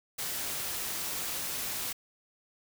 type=noise; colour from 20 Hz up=white; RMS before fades=-35 dBFS; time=0.18-1.93 s; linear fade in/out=10 ms; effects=none